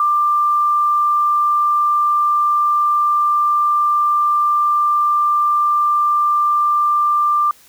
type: tone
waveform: sine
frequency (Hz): 1187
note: D6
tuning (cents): +18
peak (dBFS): -12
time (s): 0-7.51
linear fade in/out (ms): 2
effects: white hiss -48 dBFS RMS until 7.68 s